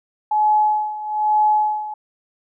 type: tone with tremolo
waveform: sine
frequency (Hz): 850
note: G#5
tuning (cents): +40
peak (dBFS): -12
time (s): 0.31-1.94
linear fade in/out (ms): 5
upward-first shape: sine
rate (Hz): 1.1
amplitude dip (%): 80
effects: none